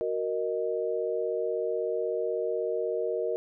sine chord, D# minor, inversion first, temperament equal, 370 / 466.2 / 622.3 Hz, F#4 / A#4 / D#5, 0 / 0 / 0 cents, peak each -33 / -29 / -33 dBFS, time 0.01-3.36 s, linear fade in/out 0 ms, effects none

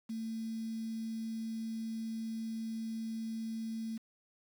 sine tone with quantisation, 223.7 Hz, A3, 29 cents sharp, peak -36 dBFS, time 0.09-3.98 s, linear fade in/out 10 ms, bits 9, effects none

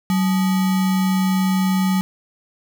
sine tone with sample-and-hold, 188.2 Hz, F#3, 30 cents sharp, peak -15 dBFS, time 0.1-2.01 s, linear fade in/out 0 ms, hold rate 1050 Hz, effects none

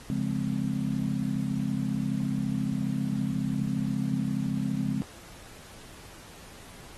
sine chord, Db major seventh, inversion none, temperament just, 138.59 / 173.24 / 207.9 / 259.9 Hz, Db3 / F3 / Ab3 / C4, 0 / -14 / +2 / -11 cents, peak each -32 / -34 / -30 / -32 dBFS, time 0.1-5.02 s, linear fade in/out 0 ms, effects pink hiss -49 dBFS RMS until 6.97 s + AAC 32 kbps

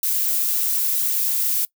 violet noise, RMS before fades -21 dBFS, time 0.03-1.65 s, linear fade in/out 2 ms, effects noise-tail reverb RT60 0.1 s tail -22 dB re dry

